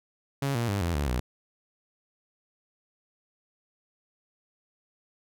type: tone with pitch steps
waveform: sawtooth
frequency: 138.59 / 117.89 / 100.29 / 85.31 / 72.57 / 61.73 Hz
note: C#3 / A#2 / G2 / F2 / D2 / B1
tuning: 0 / +20 / +40 / -40 / -20 / 0 cents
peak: -22 dBFS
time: 0.42-1.2 s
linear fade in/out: 5 ms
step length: 130 ms
effects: none

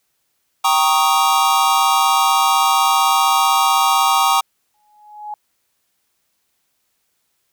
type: chord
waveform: square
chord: Eb dominant seventh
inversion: first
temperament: equal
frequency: 784 / 932.3 / 1108.7 / 1244.5 Hz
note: G5 / Bb5 / Db6 / Eb6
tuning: 0 / 0 / 0 / 0 cents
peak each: -19 dBFS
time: 0.64-4.41 s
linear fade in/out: 10 ms
type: tone with exponential growth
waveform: sine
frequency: 840 Hz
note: G#5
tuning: 19 cents sharp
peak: -23 dBFS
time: 4.74-5.34 s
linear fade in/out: 2 ms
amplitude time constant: 130 ms
effects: white hiss -68 dBFS RMS until 7.52 s

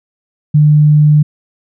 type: tone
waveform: sine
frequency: 150 Hz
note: D3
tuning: 37 cents sharp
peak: -4 dBFS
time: 0.54-1.23 s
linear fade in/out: 10 ms
effects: none

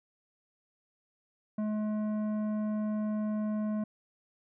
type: tone with tanh clipping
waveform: sine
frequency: 212.9 Hz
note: G#3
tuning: 43 cents sharp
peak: -31 dBFS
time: 1.58-3.84 s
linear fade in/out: 5 ms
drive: 11 dB
effects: none

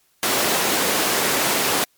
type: high-pass noise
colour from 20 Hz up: pink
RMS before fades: -20 dBFS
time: 0.23-1.84 s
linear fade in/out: 0 ms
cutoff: 290 Hz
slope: 12 dB/octave
effects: white hiss -62 dBFS RMS until 1.97 s + MP3 96 kbps

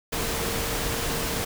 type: tone in noise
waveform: sine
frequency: 460 Hz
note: A#4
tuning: 23 cents flat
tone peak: -35 dBFS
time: 0.12-1.45 s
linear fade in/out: 10 ms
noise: pink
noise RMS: -28 dBFS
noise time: 0.12-1.45 s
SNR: -10 dB
effects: none

